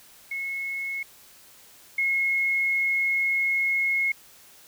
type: tone pair in turn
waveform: sine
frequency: 2181 / 2167 Hz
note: C#7 / C#7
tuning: -29 / -40 cents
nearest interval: unison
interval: 11 cents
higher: first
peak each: -28 / -21 dBFS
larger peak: second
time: 0.31-1.03 / 1.98-4.12 s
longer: second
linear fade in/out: 5 ms
effects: white hiss -52 dBFS RMS until 4.67 s